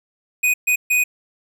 square tone bursts at uneven times, 2489 Hz, D#7, in tune, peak -15 dBFS, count 3, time 0.43-0.54 / 0.67-0.76 / 0.9-1.04 s, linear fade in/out 10 ms, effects 9-bit

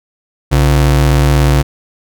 square ring-modulated tone, 100.8 Hz, G2, 49 cents sharp, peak -5 dBFS, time 0.51-1.63 s, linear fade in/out 20 ms, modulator 38.3 Hz, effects none

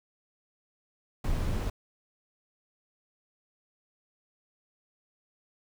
brown noise, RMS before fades -29 dBFS, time 1.24-1.7 s, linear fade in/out 5 ms, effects none

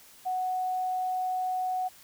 sine tone, 740 Hz, F#5, in tune, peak -27 dBFS, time 0.25-1.89 s, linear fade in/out 20 ms, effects white hiss -54 dBFS RMS until 2.03 s

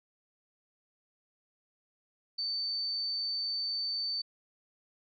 sine tone, 4552 Hz, C#8, 45 cents sharp, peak -31 dBFS, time 2.38-4.22 s, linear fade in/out 10 ms, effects none

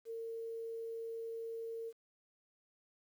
sine tone with quantisation, 455.6 Hz, A#4, 40 cents flat, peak -40 dBFS, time 0.05-1.93 s, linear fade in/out 50 ms, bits 11, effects none

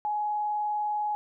sine tone with vibrato, 839 Hz, G#5, 17 cents sharp, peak -26 dBFS, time 0.05-1.15 s, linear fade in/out 0 ms, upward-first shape sine, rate 20 Hz, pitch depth 13 cents each way, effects none

